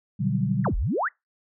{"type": "chord", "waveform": "sine", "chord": "G major seventh", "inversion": "first", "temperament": "just", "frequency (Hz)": [122.5, 147, 183.75, 196], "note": ["B2", "D3", "F#3", "G3"], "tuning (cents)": [-14, 2, -12, 0], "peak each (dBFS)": -27, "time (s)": [0.19, 0.69], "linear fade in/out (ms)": 20}
{"type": "exponential two-way sweep", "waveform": "sine", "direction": "down then up", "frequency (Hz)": [2093, 33.85, 2093], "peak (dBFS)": -22, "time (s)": [0.64, 1.09], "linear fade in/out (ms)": 20, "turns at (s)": 0.76}
{"effects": ["noise-tail reverb RT60 0.2 s tail -26 dB re dry"]}